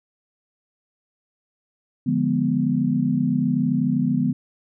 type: chord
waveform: sine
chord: D diminished seventh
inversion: none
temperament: equal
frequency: 146.83 / 174.61 / 207.7 / 246.9 Hz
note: D3 / F3 / Ab3 / Cb4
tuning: 0 / 0 / 0 / 0 cents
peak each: -25 / -25 / -25 / -21 dBFS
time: 2.06-4.33 s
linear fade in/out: 10 ms
effects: none